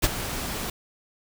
pink noise with ADSR envelope, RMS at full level -18 dBFS, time 0.02-0.7 s, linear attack 23 ms, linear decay 30 ms, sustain -13 dB, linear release 3 ms, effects none

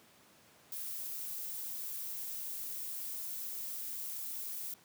violet noise, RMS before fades -41 dBFS, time 0.72-4.74 s, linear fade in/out 2 ms, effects pink hiss -62 dBFS RMS until 4.84 s + high-pass 150 Hz 12 dB/octave

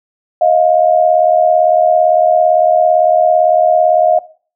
sine tone pair together, 631 / 708.8 Hz, D#5 / F5, +24 / +25 cents, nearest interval major second, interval 201 cents, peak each -10 dBFS, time 0.41-4.19 s, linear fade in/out 5 ms, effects noise-tail reverb RT60 0.4 s tail -17 dB re dry

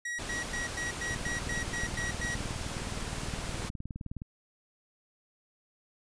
45% pulse tone bursts, 1912 Hz, A#6, 43 cents sharp, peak -33 dBFS, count 10, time 0.05-2.35 s, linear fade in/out 5 ms, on 140 ms, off 100 ms
pink noise, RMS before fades -38 dBFS, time 0.18-3.7 s, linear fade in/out 20 ms
click train, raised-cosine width 5 ms, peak -26 dBFS, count 61, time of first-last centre 1.11-4.219 s, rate 19.3 Hz
effects resampled to 22050 Hz

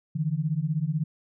sine beating tone pair, 147.1 / 163.1 Hz, D3 / E3, +3 / -18 cents, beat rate 16 Hz, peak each -27 dBFS, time 0.15-1.04 s, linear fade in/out 10 ms, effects none

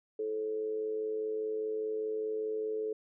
sine tone with amplitude modulation, 433.8 Hz, A4, 25 cents flat, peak -29 dBFS, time 0.19-2.93 s, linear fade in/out 5 ms, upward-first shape sine, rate 105 Hz, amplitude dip 55%, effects none

